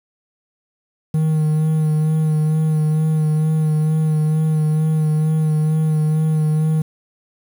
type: tone with vibrato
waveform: triangle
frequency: 155.56 Hz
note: D#3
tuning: in tune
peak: -12 dBFS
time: 1.14-6.82 s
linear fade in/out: 5 ms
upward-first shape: sine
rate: 2.2 Hz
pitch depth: 22 cents each way
effects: 7-bit